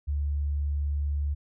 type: tone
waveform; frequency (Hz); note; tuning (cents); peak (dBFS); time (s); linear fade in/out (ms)
sine; 72.3; D2; -27; -25; 0.07-1.35; 20
effects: none